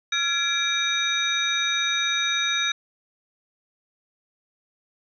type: tone cluster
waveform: sine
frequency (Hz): 1371 / 1687 / 2340 / 3756 / 6040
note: F6 / G#6 / D7 / A#7 / F#8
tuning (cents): -32 / +27 / -7 / +12 / +35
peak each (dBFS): -30 / -29 / -28 / -24 / -33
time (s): 0.12-2.72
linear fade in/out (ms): 5
effects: none

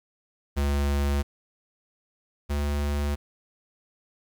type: tone pair in turn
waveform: square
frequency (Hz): 71 / 72.45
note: C#2 / D2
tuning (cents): +42 / -23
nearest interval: unison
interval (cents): 35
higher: second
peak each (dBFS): -23 / -25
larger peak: first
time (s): 0.56-1.23 / 2.49-3.16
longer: neither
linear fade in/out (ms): 20
effects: 10-bit

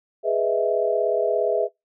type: chord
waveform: sine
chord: E major seventh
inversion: first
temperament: equal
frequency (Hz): 415.3 / 493.9 / 622.3 / 659.3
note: G#4 / B4 / D#5 / E5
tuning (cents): 0 / 0 / 0 / 0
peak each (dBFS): -24 / -25 / -27 / -22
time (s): 0.23-1.69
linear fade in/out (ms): 50
effects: noise-tail reverb RT60 0.2 s tail -26 dB re dry

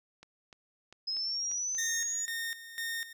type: clicks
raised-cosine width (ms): 0.2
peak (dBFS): -33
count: 6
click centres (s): 0.23 / 0.528 / 0.926 / 1.168 / 1.515 / 1.75
type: linear sweep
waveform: sine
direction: up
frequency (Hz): 5070 to 6910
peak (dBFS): -31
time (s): 1.07-2.26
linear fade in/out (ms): 10
type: tone with tremolo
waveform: sawtooth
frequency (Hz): 1836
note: A#6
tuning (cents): -27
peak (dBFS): -30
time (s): 1.78-3.13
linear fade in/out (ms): 5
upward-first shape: square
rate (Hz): 2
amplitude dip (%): 75
effects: none

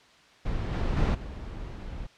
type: noise with level steps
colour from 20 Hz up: brown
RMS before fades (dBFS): -30 / -27 / -23 / -38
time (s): 0.45-2.07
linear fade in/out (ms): 10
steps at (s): 0.72 / 0.96 / 1.14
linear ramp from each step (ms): 10
effects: white hiss -56 dBFS RMS until 2.17 s + low-pass 4000 Hz 12 dB/octave

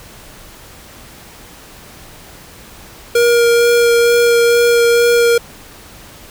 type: tone with vibrato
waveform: square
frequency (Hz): 472.3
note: A#4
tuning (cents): +23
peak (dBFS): -9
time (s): 3.15-5.38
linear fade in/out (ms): 5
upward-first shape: sine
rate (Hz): 2.2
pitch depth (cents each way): 10
effects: pink hiss -38 dBFS RMS until 6.3 s

